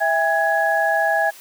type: tone cluster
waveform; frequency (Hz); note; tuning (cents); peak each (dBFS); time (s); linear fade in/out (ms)
sine; 656 / 809 / 1673; E5 / G#5 / G#6; -9 / -46 / +12; -20; 0-1.31; 20
effects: white hiss -43 dBFS RMS until 1.4 s + high-pass 400 Hz 12 dB/octave